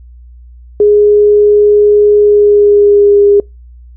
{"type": "tone with pitch glide", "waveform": "sine", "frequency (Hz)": [415.3, 406.3], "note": ["G#4", "G#4"], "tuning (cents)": [0, -38], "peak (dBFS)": -3, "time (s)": [0.8, 3.4], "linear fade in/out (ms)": 2, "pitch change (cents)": -38, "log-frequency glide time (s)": [2.19, 3.2], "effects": ["noise-tail reverb RT60 0.2 s tail -26 dB re dry", "added 60 Hz sine -32 dBFS peak until 3.96 s"]}